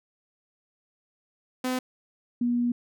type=tone pair in turn; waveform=sawtooth / sine; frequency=254.7 / 241.1 Hz; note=C4 / B3; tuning=-46 / -41 cents; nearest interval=minor second; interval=95 cents; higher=first; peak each=-22 dBFS; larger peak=neither; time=1.64-1.79 / 2.41-2.72 s; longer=second; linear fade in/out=5 ms; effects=none